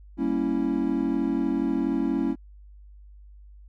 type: chord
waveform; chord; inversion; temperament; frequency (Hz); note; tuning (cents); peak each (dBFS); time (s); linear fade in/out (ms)
triangle; G diminished seventh; none; equal; 196 / 233.1 / 277.2 / 329.6; G3 / Bb3 / Db4 / Fb4; 0 / 0 / 0 / 0; -30 / -27 / -24 / -26; 0.17-2.36; 50
effects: added 50 Hz sine -45 dBFS peak until 3.68 s